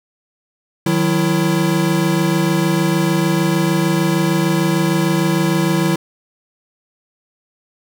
square tone cluster, 156.4 / 183 / 333 Hz, D#3 / F#3 / E4, +9 / -19 / +18 cents, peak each -19 dBFS, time 0.86-5.96 s, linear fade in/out 5 ms, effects none

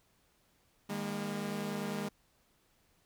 sawtooth chord, D# suspended fourth, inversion none, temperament equal with one note detuned, 155.56 / 203 / 233.1 Hz, D#3 / G#3 / A#3, 0 / -39 / 0 cents, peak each -39 / -33 / -38 dBFS, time 0.89-2.09 s, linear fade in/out 10 ms, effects pink hiss -71 dBFS RMS until 3.05 s

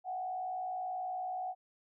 sine tone with frequency modulation, 740 Hz, F#5, in tune, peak -35 dBFS, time 0.04-1.55 s, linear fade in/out 50 ms, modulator 60.7 Hz, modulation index 0.49, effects none

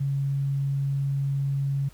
sine tone, 138.59 Hz, C#3, in tune, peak -23 dBFS, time 0-1.89 s, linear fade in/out 10 ms, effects added 50 Hz sine -50 dBFS peak until 1.93 s + pink hiss -56 dBFS RMS until 1.93 s

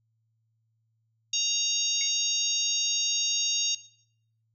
harmonic tone, 932.3 Hz, A#5, in tune, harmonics 3 / 4 / 5 / 6 / 7, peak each -32 / -29 / -34 / -33 / -29 dBFS, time 1.33-3.75 s, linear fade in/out 5 ms
triangle tone with exponential decay, 2202 Hz, C#7, 12 cents flat, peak -32 dBFS, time 2.01-2.18 s, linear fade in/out 1 ms, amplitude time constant 35 ms
effects noise-tail reverb RT60 0.7 s tail -18 dB re dry + added 112 Hz sine -70 dBFS peak until 4.54 s

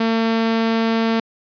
sawtooth tone, 226.2 Hz, A3, 48 cents sharp, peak -12 dBFS, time 0-1.2 s, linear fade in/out 5 ms, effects resampled to 11025 Hz

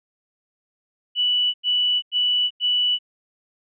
sine tone bursts, 2960 Hz, F#7, in tune, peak -17 dBFS, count 4, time 1.15-2.989 s, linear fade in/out 50 ms, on 390 ms, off 93 ms, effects none

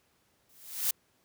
blue noise with exponential growth, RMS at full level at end -25 dBFS, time 0.49-0.91 s, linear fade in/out 5 ms, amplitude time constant 91 ms, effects pink hiss -70 dBFS RMS until 1.24 s + high-pass 80 Hz 12 dB/octave

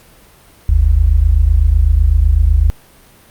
sine tone pair together, 47.76 / 75.7 Hz, G1 / D#2, -44 / -47 cents, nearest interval minor sixth, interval 797 cents, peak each -10 dBFS, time 0.69-2.7 s, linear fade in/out 0 ms, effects pink hiss -45 dBFS RMS until 3.3 s + Opus 48 kbps

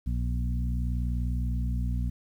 harmonic tone with a mistuned harmonic, 60.5 Hz, B1, 35 cents flat, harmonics 1 / 2 / 3 / 4, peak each -27 / -33 / -37 / -39 dBFS, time 0.06-2.1 s, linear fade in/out 10 ms, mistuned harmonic 1, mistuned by +28 cents, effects 10-bit

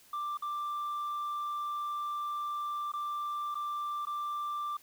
sine tone with dropouts, 1180 Hz, D6, 8 cents sharp, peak -30 dBFS, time 0.13-4.77 s, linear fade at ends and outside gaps 5 ms, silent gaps 0.373-0.422 / 2.919-2.936 / 3.545-3.553 / 4.053-4.069 s, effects tanh soft clip ceiling -32 dBFS + white hiss -60 dBFS RMS until 4.82 s

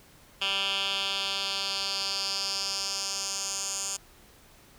10% pulse tone with band-pass filter sweep, 196 Hz, G3, in tune, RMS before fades -31 dBFS, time 0.41-3.97 s, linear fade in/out 10 ms, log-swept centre 3100 to 7100 Hz, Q 3.3, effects pink hiss -56 dBFS RMS until 4.78 s

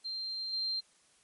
sine tone with level steps, 4164 Hz, C8, 9 cents flat, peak -35 / -31 dBFS, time 0.04-0.81 s, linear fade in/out 20 ms, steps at 0.53 s, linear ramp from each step 2 ms, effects white hiss -66 dBFS RMS until 1.23 s + MP3 48 kbps

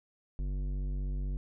sine tone with tanh clipping, 47.96 Hz, G1, 37 cents flat, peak -33 dBFS, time 0.39-1.37 s, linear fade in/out 0 ms, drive 13 dB, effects none

